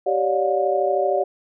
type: tone cluster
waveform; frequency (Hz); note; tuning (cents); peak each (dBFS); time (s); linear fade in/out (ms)
sine; 387.6 / 561 / 594 / 717; G4 / C#5 / D5 / F5; -20 / +21 / +20 / +45; -23; 0.06-1.24; 10
effects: none